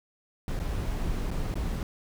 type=noise with dropouts; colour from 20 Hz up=brown; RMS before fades=-30 dBFS; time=0.48-1.83 s; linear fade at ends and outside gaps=1 ms; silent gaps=0.592-0.599 / 1.306-1.313 / 1.542-1.555 s; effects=none